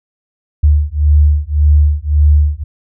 sine beating tone pair, 73.42 / 75.22 Hz, D2 / D2, 0 / +42 cents, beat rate 1.8 Hz, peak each -10 dBFS, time 0.63-2.64 s, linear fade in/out 10 ms, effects none

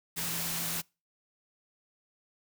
sine tone in noise, 167.6 Hz, E3, 29 cents sharp, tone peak -42 dBFS, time 0.16-0.82 s, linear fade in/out 20 ms, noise white, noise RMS -34 dBFS, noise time 0.16-0.82 s, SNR -11 dB, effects noise-tail reverb RT60 0.3 s tail -26 dB re dry

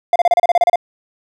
triangle tone bursts, 698 Hz, F5, 1 cent flat, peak -6 dBFS, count 11, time 0.13-0.758 s, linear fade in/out 2 ms, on 28 ms, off 32 ms, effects none

